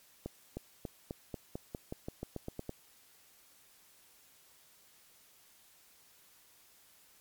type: accelerating click train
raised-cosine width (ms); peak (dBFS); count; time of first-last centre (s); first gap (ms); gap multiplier
2; -25; 14; 0.26-2.694; 310; 0.91
effects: white hiss -63 dBFS RMS until 7.2 s + MP3 96 kbps